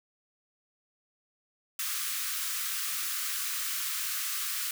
white high-pass noise, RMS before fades -33 dBFS, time 1.79-4.71 s, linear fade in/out 2 ms, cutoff 1100 Hz, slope 96 dB/octave, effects none

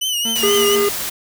sawtooth tone with vibrato, 2960 Hz, F#7, in tune, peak -15 dBFS, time 0.01-0.76 s, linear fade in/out 10 ms, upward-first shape triangle, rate 4.2 Hz, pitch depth 89 cents each way
40% pulse tone with tremolo, 227.2 Hz, A#3, 44 cents flat, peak -23 dBFS, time 0.25-0.88 s, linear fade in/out 2 ms, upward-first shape sine, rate 6.1 Hz, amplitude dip 70%
white noise, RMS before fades -24 dBFS, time 0.35-1.1 s, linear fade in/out 10 ms
harmonic tone, 406 Hz, G#4, 39 cents flat, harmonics 1 / 3 / 5 / 7, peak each -14 / -24 / -28 / -31 dBFS, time 0.43-0.89 s, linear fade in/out 5 ms
effects none

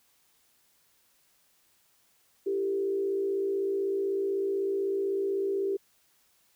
sine tone with frequency modulation, 392 Hz, G4, in tune, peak -26 dBFS, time 2.46-5.77 s, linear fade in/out 10 ms, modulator 56 Hz, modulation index 0.57, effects white hiss -67 dBFS RMS until 6.55 s

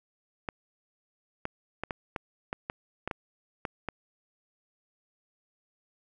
clicks, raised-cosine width 0.5 ms, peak -17 dBFS, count 11, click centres 0.488 / 1.454 / 1.836 / 1.908 / 2.162 / 2.529 / 2.699 / 3.076 / 3.112 / 3.652 / 3.887 s, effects none

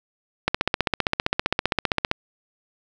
click train, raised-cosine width 0.3 ms, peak -3 dBFS, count 26, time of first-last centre 0.48-2.114 s, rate 15.3 Hz, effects none

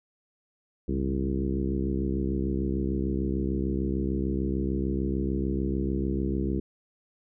harmonic tone with a mistuned harmonic, 66.7 Hz, C2, 34 cents sharp, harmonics 1 / 2 / 3 / 4 / 5 / 6 / 7, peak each -30 / -35 / -31 / -34 / -32 / -36 / -43 dBFS, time 0.88-6.6 s, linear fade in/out 5 ms, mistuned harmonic 2, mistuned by +83 cents, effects none

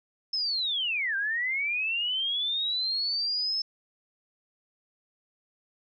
sine linear two-way sweep, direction down then up, 5274 to 1558 to 5274 Hz, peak -26 dBFS, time 0.33-3.62 s, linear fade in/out 5 ms, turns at 1.16 s, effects none

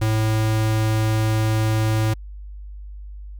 square tone, 109.5 Hz, A2, 8 cents flat, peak -18 dBFS, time 0.01-2.14 s, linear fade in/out 10 ms, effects added 50 Hz sine -33 dBFS peak until 3.39 s

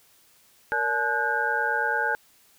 sine tone cluster, 464.3 / 576 / 858 / 1466 / 1595 Hz, A#4 / D5 / A5 / F#6 / G6, -7 / -34 / -44 / -16 / +30 cents, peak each -32 / -35 / -28 / -27 / -27 dBFS, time 0.72-2.15 s, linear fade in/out 0 ms, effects white hiss -59 dBFS RMS until 2.58 s

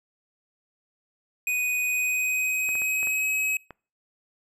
square tone with pitch glide, 2489 to 2550 Hz, D#7 to D#7, 0 to +42 cents, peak -24 dBFS, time 1.47-3.57 s, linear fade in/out 2 ms, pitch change +42 cents, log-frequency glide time 1.82-3.25 s
clicks, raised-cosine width 0.5 ms, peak -25 dBFS, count 6, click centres 2.69 / 2.754 / 2.819 / 3.03 / 3.072 / 3.707 s
effects noise-tail reverb RT60 0.4 s tail -26 dB re dry

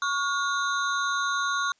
square ring-modulated tone, 1271 Hz, D#6, 36 cents sharp, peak -22 dBFS, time 0.02-1.72 s, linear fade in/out 2 ms, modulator 155 Hz, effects white hiss -67 dBFS RMS until 1.79 s + resampled to 16000 Hz

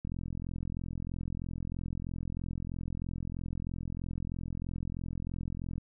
click train, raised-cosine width 5 ms, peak -25 dBFS, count 248, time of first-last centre 0.05-5.781 s, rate 43.1 Hz, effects none

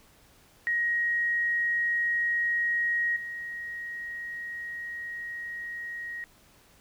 sine tone with level steps, 1887 Hz, A#6, 21 cents sharp, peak -24 / -34 dBFS, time 0.67-6.24 s, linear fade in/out 0 ms, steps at 3.16 s, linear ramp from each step 5 ms, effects pink hiss -59 dBFS RMS until 6.8 s

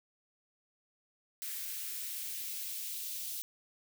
blue noise with high-pass filter sweep, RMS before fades -40 dBFS, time 1.42-3.42 s, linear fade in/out 0 ms, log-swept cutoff 1700 to 3400 Hz, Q 1.2, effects none

